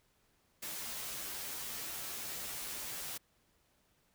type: noise with comb filter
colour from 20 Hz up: white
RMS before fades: -42 dBFS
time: 0.62-3.18 s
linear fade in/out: 10 ms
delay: 11 ms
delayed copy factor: -1
effects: pink hiss -73 dBFS RMS until 4.14 s